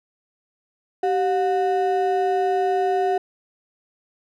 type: ring-modulated tone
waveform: triangle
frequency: 554 Hz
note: C#5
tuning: 1 cent flat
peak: -13 dBFS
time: 1.03-3.18 s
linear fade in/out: 5 ms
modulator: 168 Hz
effects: none